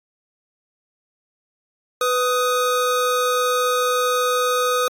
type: tone pair together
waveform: square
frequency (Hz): 497.6 / 1251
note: B4 / D#6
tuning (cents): +13 / +9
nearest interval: octave + major third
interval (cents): 1596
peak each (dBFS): -21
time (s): 2.01-4.88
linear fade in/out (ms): 2
effects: AAC 64 kbps